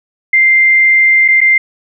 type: tone with dropouts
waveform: sine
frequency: 2093 Hz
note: C7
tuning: in tune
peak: -5 dBFS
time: 0.33-1.58 s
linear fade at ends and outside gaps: 5 ms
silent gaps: 1.28-1.284 / 1.406-1.413 s
effects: none